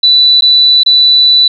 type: tone with dropouts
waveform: sine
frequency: 3972 Hz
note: B7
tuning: 9 cents sharp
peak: -3 dBFS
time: 0.03-1.48 s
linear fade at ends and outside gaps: 5 ms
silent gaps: 0.409-0.421 / 0.834-0.861 s
effects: none